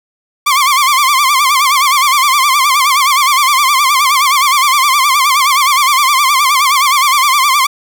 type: tone with vibrato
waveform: sawtooth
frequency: 1108.7 Hz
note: C#6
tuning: in tune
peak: -4 dBFS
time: 0.46-7.67 s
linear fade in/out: 10 ms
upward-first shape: sine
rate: 9.6 Hz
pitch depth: 130 cents each way
effects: none